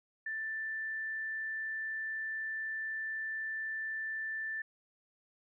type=tone; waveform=sine; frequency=1768 Hz; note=A6; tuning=8 cents sharp; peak=-35 dBFS; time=0.26-4.62 s; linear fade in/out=5 ms; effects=none